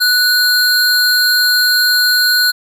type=tone pair together; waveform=square; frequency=1480 / 4182 Hz; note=F#6 / C8; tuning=0 / -2 cents; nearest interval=octave + tritone; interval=1798 cents; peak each=-13 dBFS; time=0-2.52 s; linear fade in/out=20 ms; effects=none